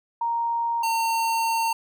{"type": "tone pair in turn", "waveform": ["sine", "square"], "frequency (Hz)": [932.3, 910.5], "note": ["A#5", "A#5"], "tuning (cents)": [0, -41], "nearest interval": "unison", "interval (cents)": 41, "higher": "first", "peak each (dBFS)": -22, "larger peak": "neither", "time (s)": [[0.21, 0.83], [0.83, 1.73]], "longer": "second", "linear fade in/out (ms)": 5, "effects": []}